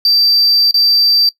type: tone with dropouts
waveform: triangle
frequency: 4673 Hz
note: D8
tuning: 9 cents flat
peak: -6 dBFS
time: 0.05-1.29 s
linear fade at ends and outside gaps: 2 ms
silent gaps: 0.711-0.742 s
effects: noise-tail reverb RT60 0.1 s tail -22 dB re dry + tanh soft clip ceiling -2 dBFS